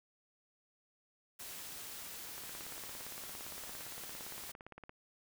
white noise, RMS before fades -47 dBFS, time 1.39-4.52 s, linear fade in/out 10 ms
click train, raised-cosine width 0.5 ms, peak -34 dBFS, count 45, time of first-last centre 2.38-4.894 s, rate 17.5 Hz
effects none

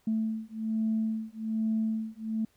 sine beating tone pair, 220 / 221.2 Hz, A3 / A3, 0 / +9 cents, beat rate 1.2 Hz, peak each -30 / -30 dBFS, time 0.07-2.45 s, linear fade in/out 5 ms, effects tanh soft clip ceiling -20 dBFS + pink hiss -68 dBFS RMS until 2.56 s

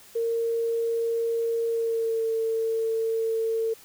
sine tone with pitch glide, 460.6 to 449.8 Hz, A#4 to A4, -21 to +38 cents, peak -23 dBFS, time 0.15-3.74 s, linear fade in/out 10 ms, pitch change -41 cents, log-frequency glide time 1.67-2.27 s, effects white hiss -51 dBFS RMS until 3.84 s

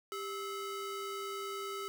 45% pulse ring-modulated tone, 850 Hz, G#5, 40 cents sharp, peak -35 dBFS, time 0.12-1.88 s, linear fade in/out 0 ms, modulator 455 Hz, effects none

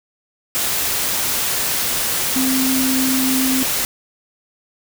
sine tone in noise, 261.6 Hz, C4, in tune, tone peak -17 dBFS, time 2.36-3.63 s, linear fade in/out 0 ms, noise white, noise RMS -20 dBFS, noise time 0.55-3.85 s, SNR 0 dB, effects none

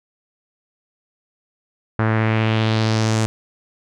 sawtooth tone with low-pass filter sweep, 110.6 Hz, A2, 9 cents sharp, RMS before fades -18 dBFS, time 1.99-3.26 s, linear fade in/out 0 ms, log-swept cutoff 1500 to 7900 Hz, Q 2.2, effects none

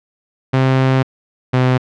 sawtooth tone pair in turn, 131.7 / 127.73 Hz, C3 / C3, +12 / -41 cents, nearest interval minor second, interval 53 cents, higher first, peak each -7 dBFS, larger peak neither, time 0.53-1.03 / 1.53-1.78 s, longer first, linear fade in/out 10 ms, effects low-pass 3000 Hz 12 dB/octave

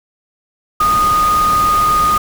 sine tone in noise, 1233 Hz, D#6, 16 cents flat, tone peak -10 dBFS, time 0.8-2.18 s, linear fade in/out 5 ms, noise pink, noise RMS -23 dBFS, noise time 0.8-2.18 s, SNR +10 dB, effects none

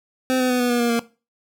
25% pulse tone with pitch steps, 258 / 253.7 / 249.5 / 245.4 / 241.3 / 237.3 / 233.3 Hz, C4 / B3 / B3 / B3 / B3 / A#3 / A#3, -24 / +47 / +18 / -11 / -40 / +31 / +2 cents, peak -14 dBFS, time 0.3-0.993 s, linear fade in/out 0 ms, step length 99 ms, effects noise-tail reverb RT60 0.3 s tail -18 dB re dry

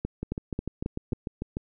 two click trains, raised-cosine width 3 ms, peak -16 / -18 dBFS, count 5 / 10, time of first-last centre 0.05-1.131 / 0.23-1.569 s, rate 3.7 / 6.72 Hz, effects none

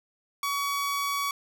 sawtooth tone, 1130 Hz, C#6, 33 cents sharp, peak -23 dBFS, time 0.43-1.31 s, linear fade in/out 2 ms, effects none

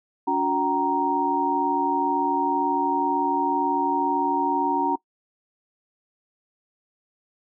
sine tone cluster, 286.1 / 364.1 / 765 / 934 Hz, D4 / F#4 / G5 / A#5, -45 / -28 / -42 / +3 cents, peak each -26 / -29 / -29 / -22 dBFS, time 0.27-4.96 s, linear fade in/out 10 ms, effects noise-tail reverb RT60 0.1 s tail -22 dB re dry

